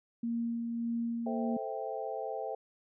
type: tone with tremolo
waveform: sine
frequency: 233.1 Hz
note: A#3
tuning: in tune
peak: -30 dBFS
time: 0.23-1.57 s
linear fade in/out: 5 ms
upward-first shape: sine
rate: 1.7 Hz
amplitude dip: 30%
type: chord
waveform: sine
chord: A minor seventh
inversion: none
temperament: equal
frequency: 440 / 523.3 / 659.3 / 784 Hz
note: A4 / C5 / E5 / G5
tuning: 0 / 0 / 0 / 0 cents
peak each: -40 dBFS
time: 1.26-2.55 s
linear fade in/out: 5 ms
effects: none